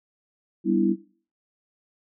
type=chord; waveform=sine; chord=E minor seventh; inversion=first; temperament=equal; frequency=196 / 246.9 / 293.7 / 329.6 Hz; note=G3 / B3 / D4 / E4; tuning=0 / 0 / 0 / 0 cents; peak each=-24 / -26 / -27 / -22 dBFS; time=0.64-0.96 s; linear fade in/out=50 ms; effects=noise-tail reverb RT60 0.4 s tail -18 dB re dry